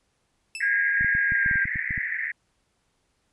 sawtooth tone with exponential decay, 2637 Hz, E7, in tune, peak -26 dBFS, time 0.55-0.74 s, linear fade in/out 1 ms, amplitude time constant 40 ms
white band-pass noise, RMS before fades -29 dBFS, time 0.6-2.32 s, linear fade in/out 10 ms, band 1700 to 2100 Hz, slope 96 dB/octave
sine tone with pitch glide, 1631 to 1593.7 Hz, G#6 to G6, -32 to +28 cents, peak -21 dBFS, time 0.62-1.65 s, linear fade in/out 10 ms, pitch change -40 cents, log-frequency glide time 1.26-1.53 s
clicks, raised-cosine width 5 ms, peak -22 dBFS, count 11, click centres 1.01 / 1.046 / 1.151 / 1.321 / 1.461 / 1.512 / 1.557 / 1.655 / 1.758 / 1.908 / 1.978 s
effects pink hiss -71 dBFS RMS until 3.32 s + resampled to 24000 Hz

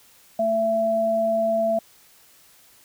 sine tone pair together, 222.6 / 667.8 Hz, A3 / E5, +20 / +22 cents, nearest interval octave + perfect fifth, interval 1902 cents, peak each -29 / -19 dBFS, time 0.39-1.79 s, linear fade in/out 5 ms, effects white hiss -54 dBFS RMS until 2.84 s

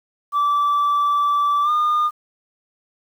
sine tone with pitch glide, 1161 to 1215.2 Hz, D6 to D#6, -20 to -41 cents, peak -13 dBFS, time 0.32-2.11 s, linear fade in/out 50 ms, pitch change +79 cents, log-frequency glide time 1.63-1.7 s, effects tanh soft clip ceiling -14 dBFS + 8-bit

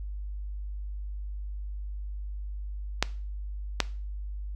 clicks, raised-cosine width 0.2 ms, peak -4 dBFS, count 2, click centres 3.026 / 3.803 s, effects noise-tail reverb RT60 0.4 s tail -19 dB re dry + added 50 Hz sine -33 dBFS peak until 4.55 s

